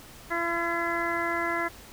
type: harmonic tone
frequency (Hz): 339.2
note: E4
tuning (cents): +50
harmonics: 1 / 2 / 3 / 4 / 5 / 6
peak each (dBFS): -33 / -33 / -33 / -33 / -33 / -33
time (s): 0.3-1.69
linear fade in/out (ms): 20
effects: pink hiss -48 dBFS RMS until 1.92 s